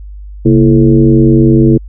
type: tone with frequency modulation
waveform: sine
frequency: 233.1 Hz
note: A#3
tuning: in tune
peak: -3 dBFS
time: 0.45-1.78 s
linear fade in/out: 10 ms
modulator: 99.1 Hz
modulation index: 1.6
effects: added 50 Hz sine -25 dBFS peak until 1.88 s